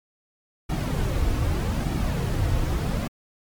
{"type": "noise with flanger", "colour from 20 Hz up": "brown", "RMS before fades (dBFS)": -24, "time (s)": [0.69, 3.08], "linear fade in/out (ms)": 10, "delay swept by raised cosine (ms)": [1.9, 5.1], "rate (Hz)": 0.81, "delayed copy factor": -0.55, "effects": ["MP3 96 kbps"]}